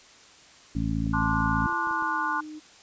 harmonic tone, 55 Hz, A1, in tune, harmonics 1 / 2 / 3 / 4 / 5, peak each -31 / -31 / -31 / -31 / -31 dBFS, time 0.75-1.67 s, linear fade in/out 5 ms
clicks, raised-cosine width 2 ms, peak -33 dBFS, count 12, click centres 1.067 / 1.224 / 1.254 / 1.335 / 1.405 / 1.461 / 1.62 / 1.695 / 1.726 / 1.872 / 1.911 / 2.024 s
sine chord, D dominant seventh, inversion second, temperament equal with one note detuned, 880 / 1046.5 / 1174.7 / 1455.4 Hz, A5 / C6 / D6 / F#6, 0 / 0 / 0 / -29 cents, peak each -31 / -30 / -32 / -29 dBFS, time 1.13-2.41 s, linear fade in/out 10 ms
sine tone with pitch glide, 336.4 to 306.7 Hz, E4 to D#4, +35 to -25 cents, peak -37 dBFS, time 1.64-2.6 s, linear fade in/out 20 ms, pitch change -160 cents, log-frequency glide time 1.77-2.35 s
effects white hiss -52 dBFS RMS until 2.82 s + resampled to 16000 Hz

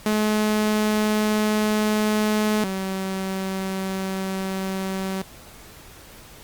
sawtooth tone pair in turn, 213.3 / 190.9 Hz, G#3 / G3, +46 / -46 cents, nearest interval major second, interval 192 cents, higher first, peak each -15 / -21 dBFS, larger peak first, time 0.06-2.64 / 2.64-5.22 s, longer neither, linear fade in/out 2 ms, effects pink hiss -45 dBFS RMS until 6.43 s + Opus 48 kbps

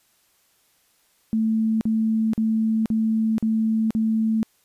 sine tone bursts, 221.2 Hz, A3, 9 cents sharp, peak -18 dBFS, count 6, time 1.33-4.43 s, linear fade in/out 0 ms, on 480 ms, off 44 ms, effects white hiss -63 dBFS RMS until 4.64 s + resampled to 32000 Hz

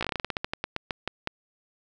slowing click train, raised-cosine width 0.3 ms, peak -12 dBFS, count 18, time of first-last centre 0.01-1.274 s, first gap 16 ms, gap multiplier 1.17, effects none

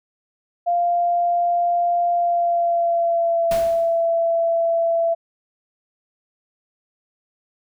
sine tone with pitch glide, 696 to 669.2 Hz, F5 to E5, -6 to +26 cents, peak -16 dBFS, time 0.66-5.15 s, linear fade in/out 20 ms, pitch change -68 cents, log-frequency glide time 2.12-3.61 s
pink noise with exponential decay, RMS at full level -28 dBFS, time 3.51-4.07 s, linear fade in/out 2 ms, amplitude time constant 120 ms
effects none

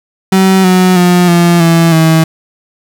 35% pulse tone with pitch steps, 190 / 183.85 / 177.89 / 172.13 / 166.56 / 161.16 Hz, F#3 / F#3 / F3 / F3 / E3 / E3, +46 / -11 / +32 / -25 / +18 / -39 cents, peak -3 dBFS, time 0.32-2.24 s, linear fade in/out 5 ms, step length 320 ms, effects none

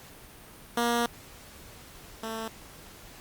10% pulse tone pair in turn, 236.7 / 223.4 Hz, A#3 / A3, +27 / +27 cents, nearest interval minor second, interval 100 cents, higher first, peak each -16 / -25 dBFS, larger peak first, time 0.77-1.06 / 2.23-2.48 s, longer first, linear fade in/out 2 ms, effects pink hiss -49 dBFS RMS until 3.2 s + Opus 48 kbps

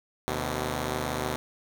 5% pulse tone pair together, 76.4 / 126.29 Hz, D#2 / B2, -31 / +39 cents, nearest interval major sixth, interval 870 cents, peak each -20 dBFS, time 0.28-1.36 s, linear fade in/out 0 ms, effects none

